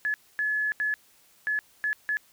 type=tone bursts at uneven times; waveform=sine; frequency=1709 Hz; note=G#6; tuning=49 cents sharp; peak=-24 dBFS; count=6; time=0.05-0.14 / 0.39-0.72 / 0.8-0.94 / 1.47-1.59 / 1.84-1.93 / 2.09-2.17 s; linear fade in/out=0 ms; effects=white hiss -60 dBFS RMS until 2.32 s